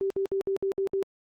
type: tone bursts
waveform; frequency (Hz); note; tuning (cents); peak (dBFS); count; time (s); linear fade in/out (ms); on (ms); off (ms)
sine; 389.4; G4; -12; -24; 7; 0.01-1.027; 0; 93; 61
effects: Opus 24 kbps